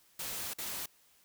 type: noise with dropouts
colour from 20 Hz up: white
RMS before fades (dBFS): -39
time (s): 0.19-0.86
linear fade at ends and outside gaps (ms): 5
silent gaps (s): 0.536-0.584
effects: white hiss -66 dBFS RMS until 1.24 s